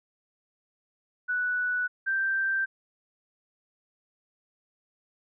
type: tone pair in turn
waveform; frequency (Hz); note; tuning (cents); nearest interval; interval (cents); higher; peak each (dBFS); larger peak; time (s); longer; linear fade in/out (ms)
sine; 1480 / 1568; F#6 / G6; 0 / 0; minor second; 100; second; -25 / -24; second; 1.28-1.88 / 2.06-2.66; neither; 20
effects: none